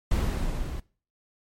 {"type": "noise with level ramp", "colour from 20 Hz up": "brown", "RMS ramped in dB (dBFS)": [-22, -34], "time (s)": [0.11, 0.8], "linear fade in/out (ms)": 5, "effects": ["noise-tail reverb RT60 0.4 s tail -22 dB re dry", "MP3 64 kbps"]}